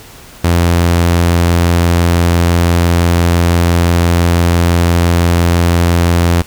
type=tone; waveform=sawtooth; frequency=85.9 Hz; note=F2; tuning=28 cents flat; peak=-4 dBFS; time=0.44-6.42 s; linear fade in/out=5 ms; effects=pink hiss -36 dBFS RMS until 6.46 s